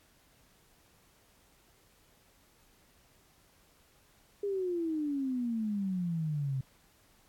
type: exponential sweep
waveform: sine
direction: down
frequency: 411.1 to 130 Hz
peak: -30 dBFS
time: 4.43-6.61 s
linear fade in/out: 5 ms
effects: pink hiss -65 dBFS RMS until 7.28 s + AAC 64 kbps